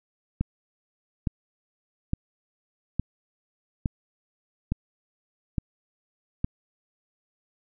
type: click train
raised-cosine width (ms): 5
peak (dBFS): -12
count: 8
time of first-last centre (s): 0.41-6.444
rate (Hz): 1.16
effects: none